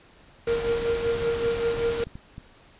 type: noise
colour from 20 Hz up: pink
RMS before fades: -34 dBFS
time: 0.47-2.04 s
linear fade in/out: 2 ms
type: tone with tremolo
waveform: triangle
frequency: 466.2 Hz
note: A#4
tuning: in tune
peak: -18 dBFS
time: 0.47-2.04 s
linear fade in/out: 5 ms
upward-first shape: triangle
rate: 5.2 Hz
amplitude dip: 70%
type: clicks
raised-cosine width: 5 ms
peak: -26 dBFS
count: 9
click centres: 1.067 / 1.153 / 1.224 / 1.461 / 1.782 / 2.005 / 2.07 / 2.155 / 2.381 s
effects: pink hiss -54 dBFS RMS until 2.79 s + resampled to 8000 Hz